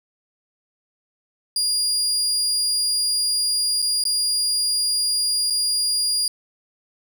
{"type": "tone with dropouts", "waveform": "30% pulse", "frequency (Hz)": 4835, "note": "D8", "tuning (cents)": 50, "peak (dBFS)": -16, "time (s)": [1.56, 6.28], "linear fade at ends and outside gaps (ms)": 2, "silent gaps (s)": [[3.82, 3.824], [4.039, 4.052], [5.501, 5.505]], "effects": []}